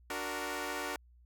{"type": "chord", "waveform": "10% pulse", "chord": "D augmented", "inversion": "none", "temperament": "equal", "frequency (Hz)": [293.7, 370, 466.2], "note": ["D4", "F#4", "A#4"], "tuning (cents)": [0, 0, 0], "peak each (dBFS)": -32, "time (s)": [0.1, 0.96], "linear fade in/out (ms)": 2, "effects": ["added 60 Hz sine -58 dBFS peak until 1.25 s"]}